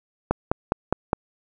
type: click train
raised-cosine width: 1 ms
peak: -5 dBFS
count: 5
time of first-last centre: 0.31-1.131 s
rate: 4.87 Hz
effects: none